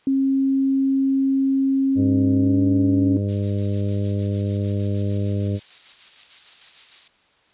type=tone with pitch glide; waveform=sine; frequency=270 to 279.7 Hz; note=C#4 to C#4; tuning=-45 to +16 cents; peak=-16 dBFS; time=0.07-3.17 s; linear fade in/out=2 ms; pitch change=+61 cents; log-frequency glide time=2.36-2.6 s
type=harmonic tone; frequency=100.8 Hz; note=G2; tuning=49 cents sharp; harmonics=1 / 2 / 3 / 4 / 5 / 6; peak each=-21 / -27 / -31 / -33 / -35 / -37 dBFS; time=1.95-5.6 s; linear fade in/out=50 ms
type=noise with tremolo; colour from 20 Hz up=violet; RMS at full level=-30 dBFS; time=3.28-7.08 s; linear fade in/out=10 ms; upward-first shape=square; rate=6.6 Hz; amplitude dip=35%
effects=white hiss -59 dBFS RMS until 7.53 s + resampled to 8000 Hz